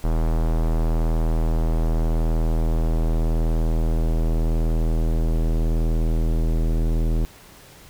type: tone with low-pass filter sweep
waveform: square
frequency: 40.42 Hz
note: E1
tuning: 33 cents flat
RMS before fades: -20 dBFS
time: 0.04-7.25 s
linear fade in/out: 0 ms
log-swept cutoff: 930 to 410 Hz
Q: 1
effects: pink hiss -47 dBFS RMS until 7.89 s